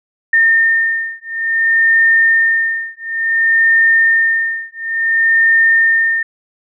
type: beating tone pair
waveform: sine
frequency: 1817 / 1817.57 Hz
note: A#6 / A#6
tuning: -45 / -44 cents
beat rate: 0.57 Hz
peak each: -13 dBFS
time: 0.33-6.23 s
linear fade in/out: 5 ms
effects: none